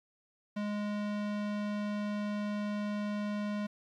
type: tone with low-pass filter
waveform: square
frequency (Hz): 207.5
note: G#3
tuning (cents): -1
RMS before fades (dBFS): -35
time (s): 0.56-3.67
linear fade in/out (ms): 10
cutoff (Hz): 4000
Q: 0.6
effects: 11-bit